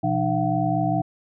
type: tone cluster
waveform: sine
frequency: 124.7 / 171.9 / 304.3 / 683 / 748 Hz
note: B2 / F3 / D#4 / F5 / F#5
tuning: +17 / -27 / -38 / -39 / +19 cents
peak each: -26 dBFS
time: 0.03-1.02 s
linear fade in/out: 10 ms
effects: none